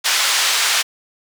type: band-pass noise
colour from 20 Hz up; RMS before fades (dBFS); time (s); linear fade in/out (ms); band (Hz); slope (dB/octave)
white; -17; 0.04-0.83; 20; 1000 to 5700; 12
effects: none